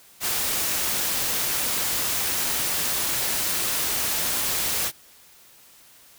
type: noise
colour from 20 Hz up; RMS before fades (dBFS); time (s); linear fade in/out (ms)
white; -25; 0.2-4.92; 50
effects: white hiss -52 dBFS RMS until 6.18 s